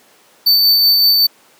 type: tone with tremolo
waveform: square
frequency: 4549 Hz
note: C#8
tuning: 44 cents sharp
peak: -8 dBFS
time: 0.46-1.27 s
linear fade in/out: 10 ms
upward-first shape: sine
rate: 5.3 Hz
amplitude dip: 25%
effects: pink hiss -49 dBFS RMS until 1.59 s + high-pass 300 Hz 12 dB/octave